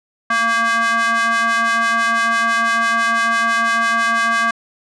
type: ring-modulated tone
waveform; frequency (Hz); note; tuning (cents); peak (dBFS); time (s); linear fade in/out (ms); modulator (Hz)
square; 230.5; A#3; -19; -12; 0.3-4.51; 5; 1380
effects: resampled to 22050 Hz